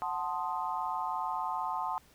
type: chord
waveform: sine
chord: F# diminished seventh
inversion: none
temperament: equal with one note detuned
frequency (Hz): 737.4 / 880 / 1046.5 / 1244.5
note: F#5 / A5 / C6 / Eb6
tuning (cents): -6 / 0 / 0 / 0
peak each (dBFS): -38 / -35 / -36 / -40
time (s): 0.02-1.98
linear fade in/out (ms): 0
effects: pink hiss -62 dBFS RMS until 2.14 s